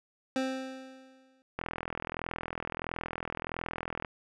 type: tone with exponential decay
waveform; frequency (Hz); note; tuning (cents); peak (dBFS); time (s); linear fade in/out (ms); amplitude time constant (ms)
25% pulse; 262.7; C4; +7; -23; 0.36-1.42; 1; 230
type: click train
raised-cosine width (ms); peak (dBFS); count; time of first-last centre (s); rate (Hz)
0.5; -19; 103; 1.59-4.048; 41.5
effects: low-pass 6000 Hz 12 dB/octave